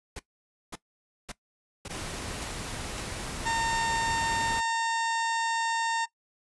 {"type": "noise bursts", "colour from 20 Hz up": "pink", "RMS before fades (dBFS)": -38, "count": 6, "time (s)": [0.16, 3.008], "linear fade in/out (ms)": 5, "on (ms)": 33, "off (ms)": 530}
{"type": "noise", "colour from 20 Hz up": "pink", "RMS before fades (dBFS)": -36, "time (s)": [1.89, 4.61], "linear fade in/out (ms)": 20}
{"type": "harmonic tone", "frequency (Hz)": 914, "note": "A#5", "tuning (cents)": -34, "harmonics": [1, 2, 3, 4, 5, 6, 7, 8, 9], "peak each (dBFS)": [-27, -32, -40, -40, -44, -45, -47, -43, -46], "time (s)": [3.45, 6.06], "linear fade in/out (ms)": 20}
{"effects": ["noise-tail reverb RT60 0.1 s tail -18 dB re dry", "resampled to 24000 Hz"]}